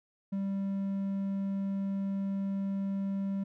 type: tone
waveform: triangle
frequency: 196 Hz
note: G3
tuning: in tune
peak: -28 dBFS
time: 0.32-3.44 s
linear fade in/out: 10 ms
effects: none